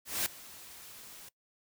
white noise with ADSR envelope, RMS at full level -30 dBFS, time 0.05-1.29 s, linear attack 210 ms, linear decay 4 ms, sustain -20 dB, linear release 5 ms, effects noise-tail reverb RT60 0.1 s tail -20 dB re dry

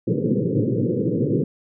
pink band-pass noise, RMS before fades -21 dBFS, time 0.07-1.44 s, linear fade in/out 5 ms, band 110 to 510 Hz, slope 96 dB/octave, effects none

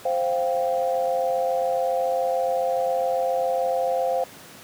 sine chord, C suspended fourth, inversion none, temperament just, 523.3 / 697.7 / 784.9 Hz, C5 / F5 / G5, 0 / -2 / +2 cents, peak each -23 / -25 / -29 dBFS, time 0.05-4.24 s, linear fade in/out 5 ms, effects pink hiss -44 dBFS RMS until 4.63 s + high-pass 150 Hz 12 dB/octave

